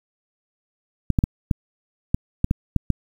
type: clicks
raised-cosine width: 5 ms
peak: -5 dBFS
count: 9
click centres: 1.103 / 1.188 / 1.239 / 1.512 / 2.145 / 2.444 / 2.511 / 2.763 / 2.903 s
effects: 7-bit